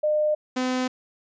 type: tone pair in turn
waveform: sine / sawtooth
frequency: 606 / 254.8 Hz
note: D#5 / C4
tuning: -46 / -46 cents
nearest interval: octave + minor third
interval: 1500 cents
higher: first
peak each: -19 dBFS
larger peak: neither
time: 0.03-0.35 / 0.56-0.88 s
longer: neither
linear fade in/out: 10 ms
effects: resampled to 16000 Hz